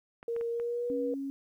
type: clicks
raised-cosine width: 0.5 ms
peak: -32 dBFS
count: 4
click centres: 0.229 / 0.364 / 0.411 / 0.599 s
type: tone with pitch glide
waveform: sine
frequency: 466.2 to 484.3 Hz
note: A#4 to B4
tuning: 0 to -34 cents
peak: -30 dBFS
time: 0.28-1.14 s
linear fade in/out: 2 ms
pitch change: +66 cents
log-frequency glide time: 0.5-0.89 s
type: tone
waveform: sine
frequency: 274.9 Hz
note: C#4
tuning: 14 cents flat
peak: -33 dBFS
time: 0.9-1.3 s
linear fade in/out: 0 ms
effects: 11-bit